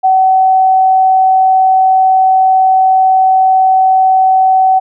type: tone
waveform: sine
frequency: 757 Hz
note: F#5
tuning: 39 cents sharp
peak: -5 dBFS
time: 0.03-4.8 s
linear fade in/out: 20 ms
effects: none